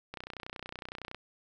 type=click train; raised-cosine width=0.3 ms; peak=-24 dBFS; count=32; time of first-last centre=0.14-1.146 s; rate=30.8 Hz; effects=none